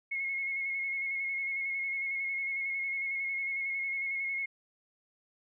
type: tone with vibrato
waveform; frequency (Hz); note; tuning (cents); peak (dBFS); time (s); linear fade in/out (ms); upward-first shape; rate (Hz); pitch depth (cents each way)
sine; 2171; C#7; -37; -31; 0.11-4.46; 10; square; 11; 20
effects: none